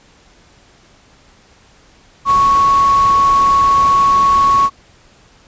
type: tone in noise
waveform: sine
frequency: 1108.7 Hz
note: C#6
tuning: in tune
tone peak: -8 dBFS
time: 2.25-4.7 s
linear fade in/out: 50 ms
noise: pink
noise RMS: -26 dBFS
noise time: 2.25-4.7 s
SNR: +15 dB
effects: pink hiss -48 dBFS RMS until 5.47 s + resampled to 16000 Hz